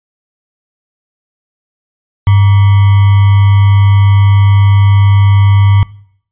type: tone with sample-and-hold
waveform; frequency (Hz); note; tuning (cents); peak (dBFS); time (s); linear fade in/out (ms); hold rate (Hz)
sine; 99.6; G2; +28; -3; 2.27-5.83; 0; 1050
effects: noise-tail reverb RT60 0.6 s tail -21 dB re dry + resampled to 8000 Hz